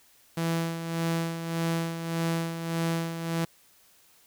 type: tone with tremolo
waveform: sawtooth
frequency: 165.8 Hz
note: E3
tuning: 10 cents sharp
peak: -21 dBFS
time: 0.37-3.45 s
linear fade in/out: 5 ms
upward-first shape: sine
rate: 1.7 Hz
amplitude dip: 60%
effects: white hiss -60 dBFS RMS until 4.26 s